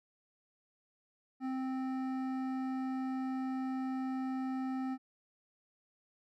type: tone with hard clipping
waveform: sine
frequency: 261.4 Hz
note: C4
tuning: 1 cent flat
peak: -36 dBFS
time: 1.4-4.98 s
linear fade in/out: 50 ms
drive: 12 dB
effects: none